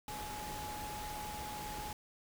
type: tone in noise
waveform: sine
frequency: 842 Hz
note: G#5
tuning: 24 cents sharp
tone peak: -43 dBFS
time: 0.08-1.93 s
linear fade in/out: 2 ms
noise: pink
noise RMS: -45 dBFS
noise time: 0.08-1.93 s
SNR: -1 dB
effects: none